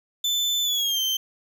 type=tone with pitch glide; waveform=35% pulse; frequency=3520 to 3118 Hz; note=A7 to G7; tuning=0 to -10 cents; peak=-20 dBFS; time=0.24-1.17 s; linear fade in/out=5 ms; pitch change=-210 cents; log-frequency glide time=0.63-1.01 s; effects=none